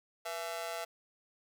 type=tone with amplitude modulation; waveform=sawtooth; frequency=670 Hz; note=E5; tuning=28 cents sharp; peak=-29 dBFS; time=0.25-0.85 s; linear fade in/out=10 ms; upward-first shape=sine; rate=181 Hz; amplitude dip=95%; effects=none